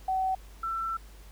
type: tone pair in turn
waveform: sine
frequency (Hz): 757 / 1338.7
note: F#5 / E6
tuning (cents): +39 / +26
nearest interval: minor seventh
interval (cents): 987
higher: second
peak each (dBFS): -25 / -29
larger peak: first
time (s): 0.08-0.35 / 0.63-0.97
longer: second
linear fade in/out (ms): 5
effects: added 50 Hz sine -47 dBFS peak until 1.31 s + pink hiss -56 dBFS RMS until 1.31 s